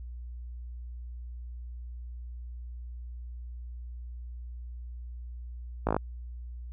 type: slowing click train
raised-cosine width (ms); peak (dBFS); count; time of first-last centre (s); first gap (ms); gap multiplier
1; -12; 6; 5.87-5.966; 18; 1.03
effects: added 60 Hz sine -38 dBFS peak until 6.72 s